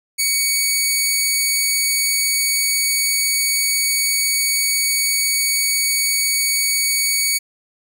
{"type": "tone", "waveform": "10% pulse", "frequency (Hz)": 2243, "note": "C#7", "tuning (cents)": 20, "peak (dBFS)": -7, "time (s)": [0.18, 7.39], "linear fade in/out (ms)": 20, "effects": []}